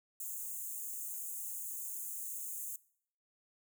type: high-pass noise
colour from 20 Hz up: white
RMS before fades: -42 dBFS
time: 0.2-2.76 s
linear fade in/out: 2 ms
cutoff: 6500 Hz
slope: 96 dB/octave
effects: noise-tail reverb RT60 0.6 s tail -21 dB re dry